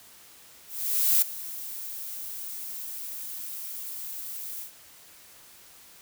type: noise with ADSR envelope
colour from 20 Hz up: violet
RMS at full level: -20 dBFS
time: 0.67-4.72 s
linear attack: 550 ms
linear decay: 6 ms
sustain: -17 dB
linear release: 110 ms
effects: white hiss -52 dBFS RMS until 6.01 s